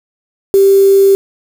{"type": "tone with quantisation", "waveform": "sine", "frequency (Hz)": 392, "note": "G4", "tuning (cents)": 0, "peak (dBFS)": -4, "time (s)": [0.54, 1.15], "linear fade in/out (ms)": 0, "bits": 4, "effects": []}